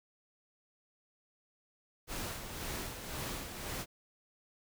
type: noise with tremolo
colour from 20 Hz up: pink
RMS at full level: -39 dBFS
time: 2.07-3.86 s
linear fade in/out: 50 ms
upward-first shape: sine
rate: 1.9 Hz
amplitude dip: 50%
effects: none